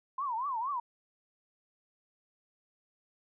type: tone with vibrato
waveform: sine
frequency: 1012 Hz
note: B5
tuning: 42 cents sharp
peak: -31 dBFS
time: 0.18-0.8 s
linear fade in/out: 5 ms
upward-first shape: triangle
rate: 4.3 Hz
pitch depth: 270 cents each way
effects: none